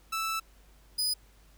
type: tone pair in turn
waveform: sawtooth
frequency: 1318.5 / 4978 Hz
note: E6 / D#8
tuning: 0 / 0 cents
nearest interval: octave + major seventh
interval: 2300 cents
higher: second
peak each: -26 / -24 dBFS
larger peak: second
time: 0.12-0.4 / 0.98-1.14 s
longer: first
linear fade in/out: 10 ms
effects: added 50 Hz sine -57 dBFS peak until 1.57 s + pink hiss -63 dBFS RMS until 1.57 s